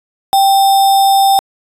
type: tone with sample-and-hold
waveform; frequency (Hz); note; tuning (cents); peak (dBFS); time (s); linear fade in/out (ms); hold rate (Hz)
sine; 784; G5; 0; -6; 0.33-1.39; 0; 4410
effects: resampled to 32000 Hz